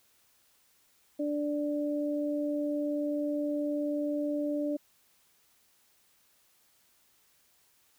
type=tone pair together; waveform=sine; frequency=293.7 / 587.4 Hz; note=D4 / D5; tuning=0 / 0 cents; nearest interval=octave; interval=1200 cents; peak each=-30 / -33 dBFS; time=1.19-4.77 s; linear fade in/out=10 ms; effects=white hiss -67 dBFS RMS until 7.98 s